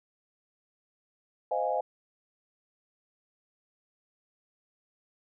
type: chord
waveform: sine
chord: F minor seventh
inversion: second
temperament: equal with one note detuned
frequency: 515.7 / 622.3 / 698.5 / 830.6 Hz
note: C5 / Eb5 / F5 / Ab5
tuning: -25 / 0 / 0 / 0 cents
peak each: -32 dBFS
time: 1.51-1.81 s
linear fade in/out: 5 ms
effects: none